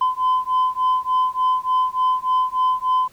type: beating tone pair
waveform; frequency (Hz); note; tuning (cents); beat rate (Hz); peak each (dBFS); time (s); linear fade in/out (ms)
sine; 1018 / 1021.4; C6 / C6; -48 / -42; 3.4; -18; 0.01-3.08; 5
effects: tanh soft clip ceiling -13 dBFS + pink hiss -53 dBFS RMS until 3.12 s